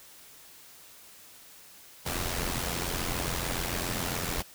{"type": "noise with amplitude modulation", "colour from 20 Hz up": "pink", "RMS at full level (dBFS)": -29, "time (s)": [2.05, 4.43], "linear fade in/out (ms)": 20, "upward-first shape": "sine", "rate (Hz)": 87.1, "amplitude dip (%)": 65, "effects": ["white hiss -52 dBFS RMS until 4.54 s"]}